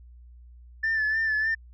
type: tone with vibrato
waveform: sine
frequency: 1760 Hz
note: A6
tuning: in tune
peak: -21 dBFS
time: 0.83-1.55 s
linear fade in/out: 10 ms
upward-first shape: sine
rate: 3.3 Hz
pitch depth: 43 cents each way
effects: tanh soft clip ceiling -20 dBFS + added 60 Hz sine -46 dBFS peak until 1.73 s